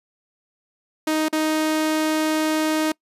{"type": "tone with dropouts", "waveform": "sawtooth", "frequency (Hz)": 311.8, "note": "D#4", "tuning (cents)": 4, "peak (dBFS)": -15, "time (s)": [1.07, 2.92], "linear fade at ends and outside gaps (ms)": 5, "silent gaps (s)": [1.285, 1.327], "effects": ["noise-tail reverb RT60 0.1 s tail -25 dB re dry", "resampled to 32000 Hz"]}